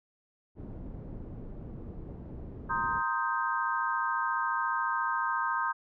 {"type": "low-pass noise", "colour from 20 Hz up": "pink", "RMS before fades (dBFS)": -42, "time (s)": [0.55, 3.03], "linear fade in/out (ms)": 50, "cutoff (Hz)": 370, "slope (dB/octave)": 12}
{"type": "chord", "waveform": "sine", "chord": "C minor seventh", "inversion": "third", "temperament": "equal with one note detuned", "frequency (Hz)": [932.3, 1046.5, 1249.6, 1568], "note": ["Bb5", "C6", "Eb6", "G6"], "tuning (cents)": [0, 0, 7, 0], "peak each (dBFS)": -33, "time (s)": [2.69, 5.73], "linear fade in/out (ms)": 20}
{"effects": []}